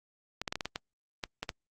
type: clicks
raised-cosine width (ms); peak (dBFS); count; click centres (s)
0.2; -16; 10; 0.416 / 0.478 / 0.525 / 0.556 / 0.608 / 0.656 / 0.759 / 1.238 / 1.43 / 1.492
effects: Opus 48 kbps